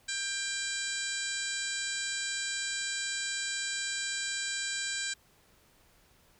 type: harmonic tone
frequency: 792 Hz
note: G5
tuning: 18 cents sharp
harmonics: 2 / 3 / 4 / 5 / 6 / 7 / 8 / 9 / 10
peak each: -37 / -42 / -44 / -39 / -43 / -45 / -49 / -40 / -40 dBFS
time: 0.08-5.14 s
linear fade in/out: 10 ms
effects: pink hiss -64 dBFS RMS until 6.39 s